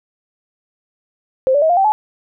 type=tone with pitch steps; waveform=sine; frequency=523.3 / 577.3 / 636.9 / 702.6 / 775.1 / 855 Hz; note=C5 / D5 / D#5 / F5 / G5 / A5; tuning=0 / -30 / +40 / +10 / -20 / -50 cents; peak=-10 dBFS; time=1.47-1.92 s; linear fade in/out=0 ms; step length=75 ms; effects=none